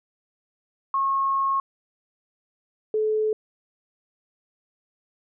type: tone pair in turn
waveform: sine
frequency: 1088 / 431.8 Hz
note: C#6 / A4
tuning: -33 / -33 cents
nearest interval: octave + major third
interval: 1600 cents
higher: first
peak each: -20 dBFS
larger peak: neither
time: 0.94-1.6 / 2.94-3.33 s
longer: first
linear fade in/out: 2 ms
effects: none